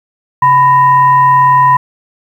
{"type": "tone with frequency modulation", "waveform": "sine", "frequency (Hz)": 997, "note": "B5", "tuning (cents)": 16, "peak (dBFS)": -4, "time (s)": [0.42, 1.77], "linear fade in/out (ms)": 5, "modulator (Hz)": 862, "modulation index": 0.39, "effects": ["7-bit"]}